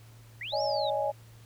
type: linear two-way sweep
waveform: sine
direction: up then down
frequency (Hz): 1839 to 5600 to 3592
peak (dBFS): -35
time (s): 0.41-0.9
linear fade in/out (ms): 2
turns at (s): 0.62
type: chord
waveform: sine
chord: C# suspended second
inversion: none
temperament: equal with one note detuned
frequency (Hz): 565 / 622.3 / 830.6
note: C#5 / D#5 / G#5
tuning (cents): +33 / 0 / 0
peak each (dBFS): -31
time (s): 0.52-1.12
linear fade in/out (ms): 20
effects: added 113 Hz sine -50 dBFS peak until 1.45 s + pink hiss -59 dBFS RMS until 1.45 s